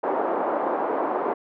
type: band-pass noise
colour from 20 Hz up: white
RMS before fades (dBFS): -25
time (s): 0.03-1.34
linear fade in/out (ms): 10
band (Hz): 300 to 970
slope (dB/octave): 24
effects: none